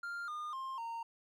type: tone with pitch steps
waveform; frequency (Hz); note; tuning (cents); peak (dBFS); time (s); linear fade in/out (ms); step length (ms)
triangle; 1396.9 / 1216.1 / 1058.7 / 921.6; F6 / D#6 / C6 / A#5; 0 / -40 / +20 / -20; -37; 0.03-1.03; 5; 250
effects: none